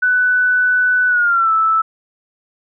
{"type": "tone with pitch glide", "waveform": "sine", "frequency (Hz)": [1493, 1314.8], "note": ["F#6", "E6"], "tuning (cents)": [15, -5], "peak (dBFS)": -11, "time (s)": [0.02, 1.82], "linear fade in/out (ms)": 10, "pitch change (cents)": -220, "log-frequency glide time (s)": [1.08, 1.51], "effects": []}